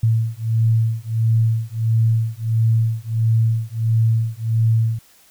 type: beating tone pair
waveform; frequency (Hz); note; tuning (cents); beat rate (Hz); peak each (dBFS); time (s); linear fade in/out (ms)
sine; 112.1 / 113.6; A2 / A#2; +33 / -44; 1.5; -18; 0.03-4.99; 5
effects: white hiss -52 dBFS RMS until 5.3 s